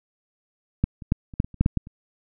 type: clicks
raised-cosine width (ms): 5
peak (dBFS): -7 / -25 / -6 / -27 / -6 / -23 / -29 / -6 / -7 / -9 / -28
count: 11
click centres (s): 0.84 / 1.022 / 1.121 / 1.338 / 1.401 / 1.445 / 1.543 / 1.61 / 1.661 / 1.773 / 1.871
effects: none